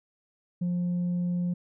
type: tone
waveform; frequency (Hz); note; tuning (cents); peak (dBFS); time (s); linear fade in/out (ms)
sine; 176.6; F3; +20; -23; 0.61-1.54; 10
effects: tanh soft clip ceiling -24 dBFS